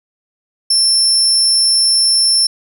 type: tone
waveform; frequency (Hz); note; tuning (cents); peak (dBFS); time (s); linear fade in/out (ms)
35% pulse; 5370; E8; +31; -7; 0.7-2.47; 5
effects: none